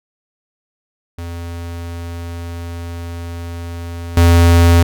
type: tone with level steps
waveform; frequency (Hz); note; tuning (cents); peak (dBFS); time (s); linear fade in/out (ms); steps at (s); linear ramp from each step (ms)
square; 85.2; F2; -42; -25 / -7; 1.18-4.83; 5; 4.17; 2
effects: none